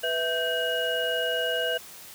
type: tone cluster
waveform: sine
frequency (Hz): 495.3 / 655 / 1563 / 2893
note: B4 / E5 / G6 / F#7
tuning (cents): +5 / -11 / -6 / -40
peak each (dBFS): -30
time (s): 0.03-1.78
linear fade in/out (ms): 10
effects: white hiss -45 dBFS RMS until 2.14 s